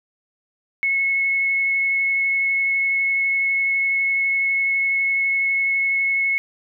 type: tone with vibrato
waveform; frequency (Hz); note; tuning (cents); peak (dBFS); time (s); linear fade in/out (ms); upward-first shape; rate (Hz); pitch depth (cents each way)
sine; 2189; C#7; -22; -17; 0.83-6.38; 0; triangle; 12; 9
effects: none